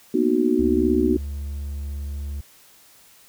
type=chord; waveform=sine; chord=B major seventh; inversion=third; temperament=just; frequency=231.5 / 246.9 / 308.7 / 370.4 Hz; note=A#3 / B3 / D#4 / F#4; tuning=-12 / 0 / -14 / +2 cents; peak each=-27 / -22 / -21 / -21 dBFS; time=0.14-1.17 s; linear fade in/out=5 ms
type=tone; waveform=triangle; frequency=71.3 Hz; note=C#2; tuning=49 cents sharp; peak=-25 dBFS; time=0.59-2.41 s; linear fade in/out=5 ms
effects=white hiss -52 dBFS RMS until 3.28 s